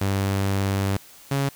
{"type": "tone pair in turn", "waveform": "sawtooth", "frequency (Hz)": [98, 138.59], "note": ["G2", "C#3"], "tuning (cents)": [0, 0], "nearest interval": "tritone", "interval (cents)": 600, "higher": "second", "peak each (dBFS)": -17, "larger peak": "neither", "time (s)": [[0.01, 0.97], [1.31, 1.49]], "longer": "first", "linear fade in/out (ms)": 5, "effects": ["white hiss -48 dBFS RMS until 1.55 s"]}